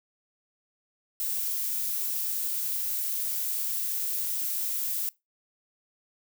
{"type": "noise", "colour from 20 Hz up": "violet", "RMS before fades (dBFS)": -30, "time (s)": [1.2, 5.09], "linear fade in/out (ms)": 0, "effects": ["noise-tail reverb RT60 0.2 s tail -22 dB re dry"]}